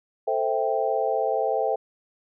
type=chord; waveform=sine; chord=A minor seventh; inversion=none; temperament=equal with one note detuned; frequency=442.5 / 523.3 / 659.3 / 784 Hz; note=A4 / C5 / E5 / G5; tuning=+10 / 0 / 0 / 0 cents; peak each=-27 dBFS; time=0.27-1.76 s; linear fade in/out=10 ms; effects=none